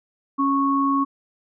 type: tone pair together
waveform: sine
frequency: 276 / 1104 Hz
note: C#4 / C#6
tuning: -7 / -7 cents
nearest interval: 2 octaves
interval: 2400 cents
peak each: -20 dBFS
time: 0.38-1.05 s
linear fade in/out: 20 ms
effects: none